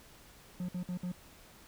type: tone bursts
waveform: triangle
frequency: 179.4 Hz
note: F3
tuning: 47 cents sharp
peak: -32 dBFS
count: 4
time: 0.6-1.118 s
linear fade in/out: 2 ms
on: 86 ms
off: 58 ms
effects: pink hiss -57 dBFS RMS until 1.67 s